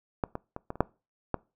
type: clicks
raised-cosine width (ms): 1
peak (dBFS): -13 / -19 / -22 / -20 / -28 / -7 / -13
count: 7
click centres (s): 0.238 / 0.354 / 0.564 / 0.704 / 0.756 / 0.806 / 1.343
effects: noise-tail reverb RT60 0.3 s tail -23 dB re dry